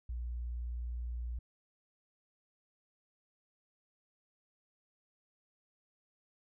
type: tone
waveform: sine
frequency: 59.7 Hz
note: A#1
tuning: 42 cents sharp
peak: -36 dBFS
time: 0.09-1.39 s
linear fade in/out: 5 ms
effects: none